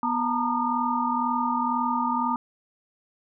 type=tone cluster; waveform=sine; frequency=245 / 898 / 940 / 1217 Hz; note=B3 / A5 / A#5 / D#6; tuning=-14 / +35 / +14 / -39 cents; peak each=-28 dBFS; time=0.03-2.36 s; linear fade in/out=2 ms; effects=none